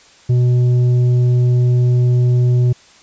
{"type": "tone with tanh clipping", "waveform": "sine", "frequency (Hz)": 123.47, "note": "B2", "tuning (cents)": 0, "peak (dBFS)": -11, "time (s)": [0.29, 2.73], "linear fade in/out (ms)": 10, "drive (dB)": 6, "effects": ["white hiss -46 dBFS RMS until 3.02 s", "resampled to 16000 Hz"]}